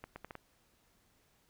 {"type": "accelerating click train", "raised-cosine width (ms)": 0.5, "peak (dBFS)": -29, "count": 5, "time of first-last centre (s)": [0.04, 0.353], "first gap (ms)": 120, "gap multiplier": 0.72, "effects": ["pink hiss -71 dBFS RMS until 1.49 s"]}